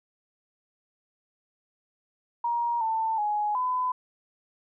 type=tone with pitch steps; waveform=sine; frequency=945 / 891 / 837 / 1007 Hz; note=A#5 / A5 / G#5 / B5; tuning=+23 / +22 / +13 / +33 cents; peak=-24 dBFS; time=2.44-3.92 s; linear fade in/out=5 ms; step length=370 ms; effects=none